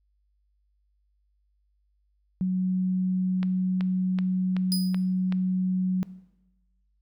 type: tone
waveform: sine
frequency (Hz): 185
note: F#3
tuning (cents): 0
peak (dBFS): -22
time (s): 2.41-6.03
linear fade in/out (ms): 0
type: click train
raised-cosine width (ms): 0.3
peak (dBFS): -20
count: 6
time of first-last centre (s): 3.43-5.324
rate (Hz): 2.64
type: tone with exponential decay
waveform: sawtooth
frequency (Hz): 4978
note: D#8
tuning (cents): 0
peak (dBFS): -21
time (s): 4.72-5.03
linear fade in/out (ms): 0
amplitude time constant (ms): 67
effects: noise-tail reverb RT60 1.0 s tail -18 dB re dry + added 50 Hz sine -66 dBFS peak until 7.01 s